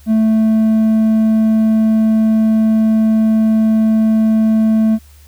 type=tone with hard clipping; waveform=sine; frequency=220 Hz; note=A3; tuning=in tune; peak=-10 dBFS; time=0.06-4.99 s; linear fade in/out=50 ms; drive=3 dB; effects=added 73 Hz sine -40 dBFS peak until 5.27 s + white hiss -49 dBFS RMS until 5.27 s